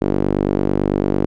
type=tone with band-pass filter; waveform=sawtooth; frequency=49 Hz; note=G1; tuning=in tune; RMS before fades=-18 dBFS; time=0.01-1.26 s; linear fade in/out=10 ms; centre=340 Hz; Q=1.6; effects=none